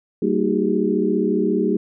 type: tone cluster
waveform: sine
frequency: 194.1 / 229.2 / 311.3 / 373.7 / 408.4 Hz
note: G3 / A#3 / D#4 / F#4 / G#4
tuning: -17 / -29 / +1 / +17 / -29 cents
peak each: -23 dBFS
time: 0.22-1.77 s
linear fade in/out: 5 ms
effects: none